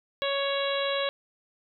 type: harmonic tone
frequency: 556 Hz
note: C#5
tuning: 5 cents sharp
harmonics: 1 / 2 / 3 / 4 / 5 / 6 / 7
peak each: -28 / -34 / -36 / -38 / -37 / -35 / -35 dBFS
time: 0.22-1.09 s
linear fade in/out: 0 ms
effects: none